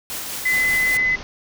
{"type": "noise with tremolo", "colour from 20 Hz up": "white", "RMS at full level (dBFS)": -28, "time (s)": [0.1, 0.97], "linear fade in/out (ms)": 0, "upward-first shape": "triangle", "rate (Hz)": 5, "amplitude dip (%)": 30}
{"type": "tone", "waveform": "sine", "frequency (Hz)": 2023, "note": "B6", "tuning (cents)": 41, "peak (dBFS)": -16, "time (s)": [0.45, 1.16], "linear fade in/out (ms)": 10}
{"type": "low-pass noise", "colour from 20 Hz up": "pink", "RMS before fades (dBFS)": -35, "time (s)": [0.52, 1.23], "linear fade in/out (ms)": 0, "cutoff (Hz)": 6200, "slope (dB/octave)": 96}
{"effects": []}